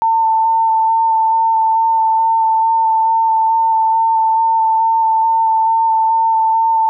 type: tone with vibrato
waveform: sine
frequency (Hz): 896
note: A5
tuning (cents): +31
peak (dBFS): -10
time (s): 0.02-6.89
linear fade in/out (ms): 0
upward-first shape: square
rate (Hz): 2.3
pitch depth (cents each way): 11
effects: none